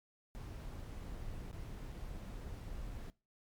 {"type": "noise with dropouts", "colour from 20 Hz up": "brown", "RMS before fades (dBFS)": -45, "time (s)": [0.35, 3.1], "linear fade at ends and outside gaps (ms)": 0, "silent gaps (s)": [[1.513, 1.529], [1.921, 1.925]], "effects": ["noise-tail reverb RT60 0.3 s tail -22 dB re dry", "MP3 96 kbps"]}